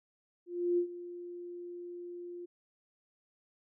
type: tone with ADSR envelope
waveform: sine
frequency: 350.7 Hz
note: F4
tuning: 7 cents sharp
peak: -25 dBFS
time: 0.46-2.46 s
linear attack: 320 ms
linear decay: 88 ms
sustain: -16 dB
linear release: 13 ms
effects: none